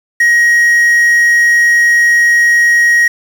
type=tone with quantisation; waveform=triangle; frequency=1889 Hz; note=A#6; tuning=22 cents sharp; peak=-4 dBFS; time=0.2-3.08 s; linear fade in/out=5 ms; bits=5; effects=none